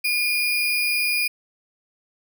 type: tone with sample-and-hold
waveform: sine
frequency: 2423 Hz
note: D#7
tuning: 47 cents flat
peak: -19 dBFS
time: 0.04-1.28 s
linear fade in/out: 10 ms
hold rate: 7350 Hz
effects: none